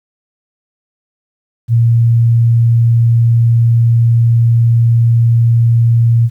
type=tone; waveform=sine; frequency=116.54 Hz; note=A#2; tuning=in tune; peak=-6 dBFS; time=1.68-6.3 s; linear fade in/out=50 ms; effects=8-bit